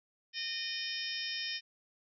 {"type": "harmonic tone with a mistuned harmonic", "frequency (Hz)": 612, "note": "D#5", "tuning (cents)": -29, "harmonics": [3, 4, 5, 6, 7, 8, 9], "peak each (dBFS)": [-43, -43, -42, -43, -51, -42, -42], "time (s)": [0.33, 1.61], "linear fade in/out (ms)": 50, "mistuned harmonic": 8, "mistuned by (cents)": 50, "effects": []}